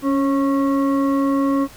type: tone with frequency modulation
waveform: sine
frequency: 277.2 Hz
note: C#4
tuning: in tune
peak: -15 dBFS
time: 0.02-1.68 s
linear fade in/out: 50 ms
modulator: 821 Hz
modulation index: 0.66
effects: pink hiss -43 dBFS RMS until 1.76 s

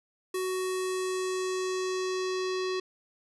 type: tone with low-pass filter sweep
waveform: square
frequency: 372 Hz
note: F#4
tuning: 9 cents sharp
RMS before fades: -31 dBFS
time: 0.34-2.8 s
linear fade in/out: 5 ms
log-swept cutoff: 11000 to 4700 Hz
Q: 2
effects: none

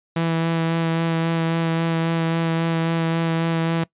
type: tone with vibrato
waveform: sawtooth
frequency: 164.81 Hz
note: E3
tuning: in tune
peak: -15 dBFS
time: 0.16-3.84 s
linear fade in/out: 5 ms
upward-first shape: sine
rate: 3.7 Hz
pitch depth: 13 cents each way
effects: noise-tail reverb RT60 0.1 s tail -22 dB re dry + resampled to 8000 Hz

